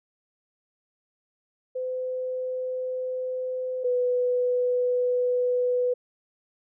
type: tone pair in turn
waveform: sine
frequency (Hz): 510 / 495.5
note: C5 / B4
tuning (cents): -44 / +6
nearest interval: unison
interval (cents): 50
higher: first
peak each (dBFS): -27 / -21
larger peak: second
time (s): 1.75-3.84 / 3.84-5.94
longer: second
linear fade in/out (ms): 10
effects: none